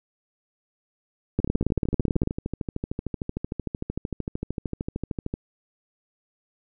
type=two click trains; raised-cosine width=3 ms; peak=-9 / -15 dBFS; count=17 / 53; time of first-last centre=1.39-2.274 / 1.4-5.339 s; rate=18.1 / 13.2 Hz; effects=none